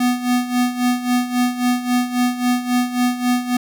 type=tone with tremolo; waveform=square; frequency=246.9 Hz; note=B3; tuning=in tune; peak=-14 dBFS; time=0-3.57 s; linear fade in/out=5 ms; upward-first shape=sine; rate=3.7 Hz; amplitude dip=75%; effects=none